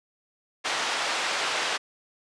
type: band-pass noise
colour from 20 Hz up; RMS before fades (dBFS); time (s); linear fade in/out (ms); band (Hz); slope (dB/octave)
pink; -28; 0.64-1.78; 20; 780 to 5100; 12
effects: resampled to 22050 Hz